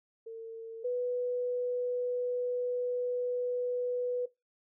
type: tone pair in turn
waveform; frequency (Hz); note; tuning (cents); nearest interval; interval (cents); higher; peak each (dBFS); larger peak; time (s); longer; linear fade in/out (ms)
sine; 452.8 / 493.3; A4 / B4; +50 / -2; minor second; 148; second; -39 / -29; second; 0.26-0.84 / 0.84-4.26; second; 10
effects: noise-tail reverb RT60 0.2 s tail -19 dB re dry